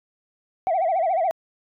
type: tone with vibrato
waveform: sine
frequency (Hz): 705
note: F5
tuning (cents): +16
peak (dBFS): -17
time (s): 0.67-1.31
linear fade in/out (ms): 0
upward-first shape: sine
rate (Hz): 14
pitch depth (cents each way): 170
effects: tanh soft clip ceiling -16 dBFS